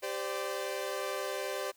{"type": "chord", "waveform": "sawtooth", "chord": "G suspended fourth", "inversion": "none", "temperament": "equal with one note detuned", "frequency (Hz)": [392, 516.3, 587.3], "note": ["G4", "C5", "D5"], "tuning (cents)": [0, -23, 0], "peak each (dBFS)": [-35, -34, -34], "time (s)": [0.02, 1.72], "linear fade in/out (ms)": 20, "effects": ["white hiss -66 dBFS RMS until 1.76 s"]}